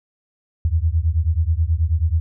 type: beating tone pair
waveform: sine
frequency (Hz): 77.3 / 86.6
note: D#2 / F2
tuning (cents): -11 / -14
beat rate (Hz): 9.3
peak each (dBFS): -18 / -19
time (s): 0.65-2.2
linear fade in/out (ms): 0
effects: none